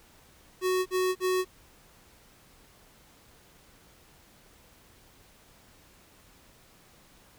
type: tone bursts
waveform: square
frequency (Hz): 369.9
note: F#4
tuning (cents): 0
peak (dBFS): -25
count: 3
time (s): 0.61-1.45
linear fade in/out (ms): 50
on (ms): 250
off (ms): 45
effects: pink hiss -58 dBFS RMS until 7.38 s